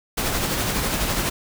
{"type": "noise with tremolo", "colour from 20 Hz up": "pink", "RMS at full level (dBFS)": -22, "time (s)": [0.17, 1.3], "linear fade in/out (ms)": 10, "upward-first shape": "sine", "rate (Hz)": 12, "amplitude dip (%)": 35, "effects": []}